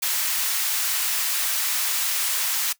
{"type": "high-pass noise", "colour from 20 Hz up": "white", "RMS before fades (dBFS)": -24, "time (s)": [0.02, 2.73], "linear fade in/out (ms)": 10, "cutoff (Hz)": 1100, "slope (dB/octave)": 12, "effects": ["noise-tail reverb RT60 0.1 s tail -18 dB re dry"]}